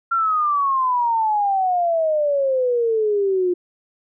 sine exponential sweep, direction down, 1378 to 351.9 Hz, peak -16 dBFS, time 0.11-3.54 s, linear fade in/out 10 ms, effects none

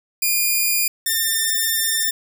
5% pulse tone pair in turn, 2426 / 1798.1 Hz, D#7 / A6, -44 / +37 cents, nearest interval perfect fourth, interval 519 cents, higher first, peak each -7 dBFS, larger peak neither, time 0.22-0.88 / 1.06-2.11 s, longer second, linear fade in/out 5 ms, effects none

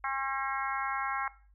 harmonic tone, 270 Hz, C#4, 45 cents flat, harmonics 3 / 4 / 5 / 6 / 7 / 8, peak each -36 / -35 / -37 / -39 / -43 / -40 dBFS, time 0.04-1.28 s, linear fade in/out 2 ms, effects noise-tail reverb RT60 0.4 s tail -18 dB re dry + added 50 Hz sine -58 dBFS peak until 1.54 s

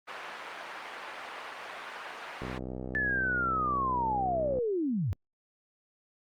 pink band-pass noise, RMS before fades -41 dBFS, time 0.07-2.59 s, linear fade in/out 20 ms, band 830 to 2300 Hz, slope 12 dB/octave
click train, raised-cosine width 2 ms, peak -24 dBFS, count 139, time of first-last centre 2.42-4.586 s, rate 63.7 Hz
sine linear sweep, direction down, 1760 to 77.78 Hz, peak -27 dBFS, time 2.95-5.13 s, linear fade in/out 0 ms
effects Opus 32 kbps

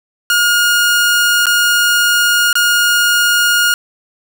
sawtooth tone with dropouts, 1428 Hz, F6, 38 cents sharp, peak -6 dBFS, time 0.3-3.74 s, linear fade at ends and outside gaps 1 ms, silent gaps 1.457-1.467 / 2.529-2.554 s, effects none

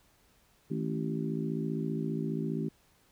harmonic tone with a mistuned harmonic, 55 Hz, A1, in tune, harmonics 3 / 4 / 5 / 6 / 7, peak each -34 / -36 / -37 / -41 / -39 dBFS, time 0.7-2.69 s, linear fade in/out 10 ms, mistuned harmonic 3, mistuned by -64 cents, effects pink hiss -66 dBFS RMS until 3.11 s

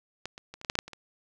clicks, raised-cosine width 0.2 ms, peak -18 / -26 / -25 / -30 / -19 / -10 / -11 / -8 / -26 / -26 dBFS, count 10, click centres 0.256 / 0.379 / 0.54 / 0.614 / 0.648 / 0.699 / 0.754 / 0.789 / 0.88 / 0.933 s, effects none

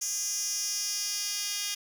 10% pulse tone with high-pass filter sweep, 408 Hz, G#4, 31 cents flat, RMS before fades -32 dBFS, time 0.01-1.75 s, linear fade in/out 10 ms, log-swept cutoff 6400 to 4000 Hz, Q 3, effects none

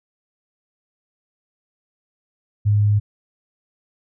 sine tone, 103.83 Hz, G#2, in tune, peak -13 dBFS, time 2.65-3 s, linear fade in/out 20 ms, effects none

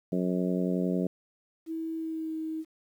harmonic tone, 91 Hz, F#2, 28 cents flat, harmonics 2 / 3 / 4 / 5 / 6 / 7, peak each -28 / -32 / -34 / -36 / -38 / -39 dBFS, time 0.12-1.07 s, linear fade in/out 5 ms
sine tone with pitch glide, 323.9 to 317.4 Hz, E4 to D#4, -30 to +35 cents, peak -31 dBFS, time 1.66-2.65 s, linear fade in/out 50 ms, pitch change -35 cents, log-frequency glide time 1.96-2.35 s
effects 10-bit

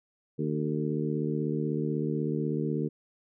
harmonic tone with a mistuned harmonic, 76.2 Hz, D#2, 36 cents flat, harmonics 2 / 3 / 4 / 5 / 6, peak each -31 / -33 / -34 / -35 / -36 dBFS, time 0.38-2.89 s, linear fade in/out 20 ms, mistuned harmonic 6, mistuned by -31 cents, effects none

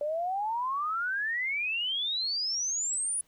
sine exponential sweep, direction up, 575 to 9956 Hz, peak -28 dBFS, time 0.01-3.21 s, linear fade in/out 2 ms, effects pink hiss -67 dBFS RMS until 3.27 s

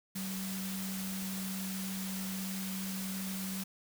sine tone in noise, 190.7 Hz, G3, 47 cents flat, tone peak -37 dBFS, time 0.15-3.64 s, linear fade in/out 10 ms, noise white, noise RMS -42 dBFS, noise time 0.15-3.64 s, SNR +2 dB, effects none

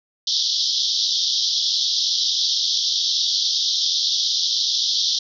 pink band-pass noise, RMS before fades -21 dBFS, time 0.27-5.19 s, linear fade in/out 5 ms, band 3300 to 5800 Hz, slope 96 dB/octave, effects none

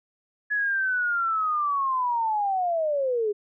sine linear sweep, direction down, 1700 to 402.5 Hz, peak -22 dBFS, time 0.5-3.33 s, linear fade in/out 20 ms, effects none

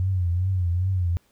sine tone with vibrato, 90.6 Hz, F#2, 36 cents flat, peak -20 dBFS, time 0-1.17 s, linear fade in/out 0 ms, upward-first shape triangle, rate 2.5 Hz, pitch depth 110 cents each way, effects pink hiss -64 dBFS RMS until 1.31 s

